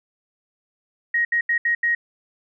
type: tone bursts at uneven times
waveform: sine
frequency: 1882 Hz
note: A#6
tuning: 16 cents sharp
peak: -17 dBFS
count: 5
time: 1.14-1.25 / 1.32-1.41 / 1.49-1.58 / 1.65-1.75 / 1.83-1.95 s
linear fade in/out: 5 ms
effects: none